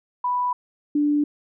sine tone pair in turn, 987.8 / 293.7 Hz, B5 / D4, 0 / 0 cents, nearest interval octave + major sixth, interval 2100 cents, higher first, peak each -20 / -17 dBFS, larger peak second, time 0.24-0.53 / 0.95-1.24 s, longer neither, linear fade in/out 5 ms, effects none

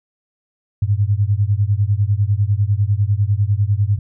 sine beating tone pair, 98 / 108 Hz, G2 / A2, 0 / -32 cents, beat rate 10 Hz, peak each -16 / -17 dBFS, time 0.82-3.99 s, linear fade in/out 5 ms, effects none

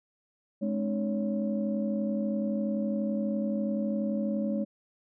sine tone cluster, 211.4 / 263.3 / 300.3 / 559 Hz, G#3 / C4 / D4 / C#5, +31 / +11 / +39 / +14 cents, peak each -28 / -37 / -36 / -34 dBFS, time 0.61-4.65 s, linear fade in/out 20 ms, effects tanh soft clip ceiling -17 dBFS

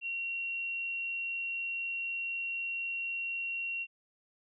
sine tone, 2742 Hz, F7, 32 cents flat, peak -33 dBFS, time 0.01-3.87 s, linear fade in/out 50 ms, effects none

